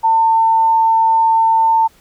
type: tone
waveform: sine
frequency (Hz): 899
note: A5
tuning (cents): +37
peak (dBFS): -9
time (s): 0.03-1.88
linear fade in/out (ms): 20
effects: pink hiss -51 dBFS RMS until 2 s